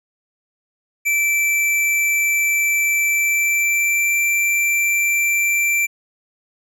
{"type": "tone with pitch glide", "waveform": "square", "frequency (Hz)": [2329, 2349], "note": ["D7", "D7"], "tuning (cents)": [-15, 0], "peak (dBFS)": -16, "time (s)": [1.05, 5.87], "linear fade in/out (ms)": 20, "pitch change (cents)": 15, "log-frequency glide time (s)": [3.08, 4.17], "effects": []}